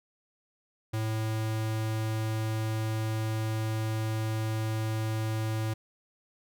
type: tone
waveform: square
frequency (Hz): 110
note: A2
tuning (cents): 0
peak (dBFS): -29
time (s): 0.93-5.74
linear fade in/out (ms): 10
effects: none